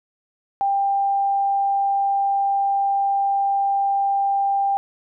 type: tone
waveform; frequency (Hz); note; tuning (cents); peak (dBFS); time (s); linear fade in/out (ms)
sine; 793; G5; +20; -17; 0.61-4.77; 0
effects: none